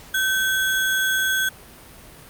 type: tone with sample-and-hold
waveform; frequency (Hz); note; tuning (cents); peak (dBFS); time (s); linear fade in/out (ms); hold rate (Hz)
sine; 1540; G6; -31; -18; 0.14-1.49; 5; 4900
effects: pink hiss -44 dBFS RMS until 2.29 s + Opus 48 kbps